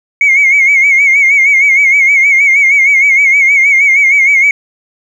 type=tone with vibrato; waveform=sine; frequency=2198 Hz; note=C#7; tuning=15 cents flat; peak=-3 dBFS; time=0.21-4.51 s; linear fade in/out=2 ms; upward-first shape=sine; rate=6.4 Hz; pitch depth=77 cents each way; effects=tanh soft clip ceiling -1 dBFS + 7-bit